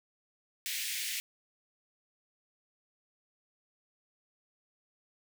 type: high-pass noise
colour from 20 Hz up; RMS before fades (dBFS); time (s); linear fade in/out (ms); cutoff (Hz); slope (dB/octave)
pink; -36; 0.66-1.2; 0; 1900; 48
effects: none